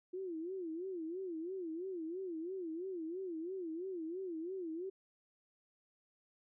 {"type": "tone with vibrato", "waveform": "sine", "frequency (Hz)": 349.2, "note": "F4", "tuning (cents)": 0, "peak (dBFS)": -39, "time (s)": [0.13, 4.9], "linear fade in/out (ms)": 10, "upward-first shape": "sine", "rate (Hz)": 3, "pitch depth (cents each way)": 170, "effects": []}